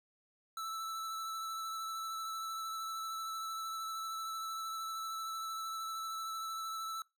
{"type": "tone with vibrato", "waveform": "square", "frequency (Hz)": 1318.5, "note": "E6", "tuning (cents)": 0, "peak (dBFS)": -39, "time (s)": [0.57, 7.02], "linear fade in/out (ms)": 2, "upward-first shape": "triangle", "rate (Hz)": 13, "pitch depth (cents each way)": 18, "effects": ["noise-tail reverb RT60 0.2 s tail -21 dB re dry"]}